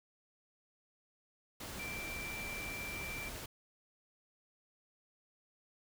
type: tone in noise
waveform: sine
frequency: 2348 Hz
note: D7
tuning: 1 cent flat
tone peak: -42 dBFS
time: 1.79-3.29 s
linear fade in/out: 5 ms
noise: pink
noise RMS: -45 dBFS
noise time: 1.6-3.46 s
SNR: 0 dB
effects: none